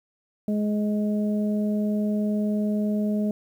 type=harmonic tone; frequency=209.7 Hz; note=G#3; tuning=17 cents sharp; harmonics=1 / 2 / 3; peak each=-22 / -33 / -33 dBFS; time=0.48-3.31 s; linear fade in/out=2 ms; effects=9-bit